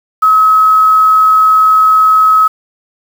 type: tone with quantisation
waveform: sine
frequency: 1281 Hz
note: E6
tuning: 50 cents flat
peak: -4 dBFS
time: 0.22-2.48 s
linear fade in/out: 10 ms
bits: 5
effects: none